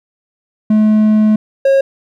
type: tone pair in turn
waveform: triangle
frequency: 214.6 / 543.4 Hz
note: A3 / C#5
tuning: -43 / -35 cents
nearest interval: octave + major third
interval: 1608 cents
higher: second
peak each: -5 dBFS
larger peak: neither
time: 0.7-1.36 / 1.65-1.81 s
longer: first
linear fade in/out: 5 ms
effects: none